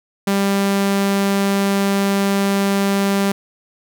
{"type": "tone", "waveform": "sawtooth", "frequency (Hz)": 197.9, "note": "G3", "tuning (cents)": 17, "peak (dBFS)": -11, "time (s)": [0.27, 3.32], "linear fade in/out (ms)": 5, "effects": []}